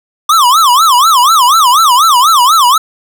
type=tone with vibrato; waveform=square; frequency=1137 Hz; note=C#6; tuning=44 cents sharp; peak=-5 dBFS; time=0.29-2.78 s; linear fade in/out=5 ms; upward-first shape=sine; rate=4.1 Hz; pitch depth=290 cents each way; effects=none